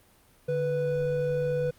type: tone pair together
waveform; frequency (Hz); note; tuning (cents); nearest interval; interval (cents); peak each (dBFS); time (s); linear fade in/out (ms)
triangle; 146.84 / 493.9; D3 / B4; 0 / 0; octave + major sixth; 2100; -29 / -24; 0.48-1.71; 10
effects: pink hiss -60 dBFS RMS until 1.78 s + Opus 32 kbps